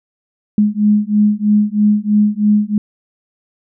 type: beating tone pair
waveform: sine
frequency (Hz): 207.7 / 210.8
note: G#3 / G#3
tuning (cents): 0 / +26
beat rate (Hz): 3.1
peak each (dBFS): -13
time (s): 0.58-2.78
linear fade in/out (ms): 2
effects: none